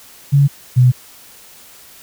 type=tone pair in turn; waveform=sine; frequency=141 / 125.62 Hz; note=C#3 / B2; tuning=+30 / +30 cents; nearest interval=major second; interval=200 cents; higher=first; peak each=-7 / -6 dBFS; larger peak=second; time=0.32-0.48 / 0.76-0.92 s; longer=neither; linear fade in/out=20 ms; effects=white hiss -42 dBFS RMS until 2.02 s